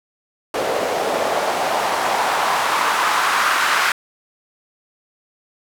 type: noise with band-pass filter sweep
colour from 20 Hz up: white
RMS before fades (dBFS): -19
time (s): 0.54-3.92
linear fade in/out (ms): 2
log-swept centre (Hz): 510 to 1400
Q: 2.1
effects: none